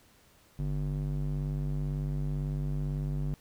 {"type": "tone with band-pass filter", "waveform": "square", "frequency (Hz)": 49, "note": "G1", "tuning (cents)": 0, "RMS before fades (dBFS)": -32, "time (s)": [0.59, 3.34], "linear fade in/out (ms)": 0, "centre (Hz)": 140, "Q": 1.7, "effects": ["pink hiss -62 dBFS RMS until 3.4 s"]}